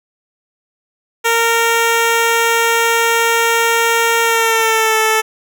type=tone with pitch glide; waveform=10% pulse; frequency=461.4 to 439 Hz; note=A#4 to A4; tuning=-18 to -4 cents; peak=-3 dBFS; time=1.24-5.22 s; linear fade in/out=20 ms; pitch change=-86 cents; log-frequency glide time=4.22-4.97 s; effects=none